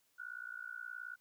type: tone with amplitude modulation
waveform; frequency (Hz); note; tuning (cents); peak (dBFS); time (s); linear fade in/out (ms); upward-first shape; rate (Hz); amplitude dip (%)
sine; 1463; F#6; -20; -39; 0.18-1.16; 20; sine; 58.8; 100
effects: white hiss -75 dBFS RMS until 1.2 s